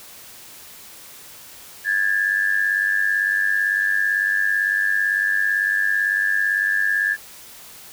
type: tone pair together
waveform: sine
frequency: 1647.1 / 1745 Hz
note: G#6 / A6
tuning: -15 / -15 cents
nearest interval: minor second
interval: 100 cents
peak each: -20 dBFS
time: 1.84-7.17 s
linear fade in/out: 50 ms
effects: white hiss -42 dBFS RMS until 7.92 s